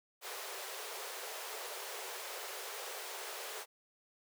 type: high-pass noise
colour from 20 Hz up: pink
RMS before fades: -44 dBFS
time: 0.21-3.66 s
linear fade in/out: 50 ms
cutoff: 380 Hz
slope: 96 dB/octave
effects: none